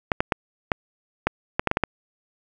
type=clicks; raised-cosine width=0.5 ms; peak=-4 dBFS; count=10; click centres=0.118 / 0.205 / 0.322 / 0.718 / 1.27 / 1.595 / 1.673 / 1.714 / 1.771 / 1.837 s; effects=none